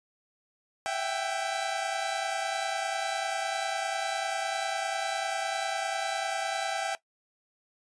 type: tone cluster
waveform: sawtooth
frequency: 663 / 766 / 796 Hz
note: E5 / G5 / G5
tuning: +10 / -40 / +26 cents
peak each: -30 dBFS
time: 0.86-6.95 s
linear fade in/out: 0 ms
effects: noise-tail reverb RT60 0.1 s tail -18 dB re dry + resampled to 22050 Hz